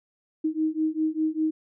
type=beating tone pair; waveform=sine; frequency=311.6 / 316.6 Hz; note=D#4 / D#4; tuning=+3 / +30 cents; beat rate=5 Hz; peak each=-26 dBFS; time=0.44-1.51 s; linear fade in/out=10 ms; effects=none